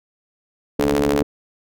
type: ring-modulated tone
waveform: sawtooth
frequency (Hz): 71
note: C#2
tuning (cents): +42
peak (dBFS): -9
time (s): 0.79-1.23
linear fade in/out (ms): 5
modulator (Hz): 362
effects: none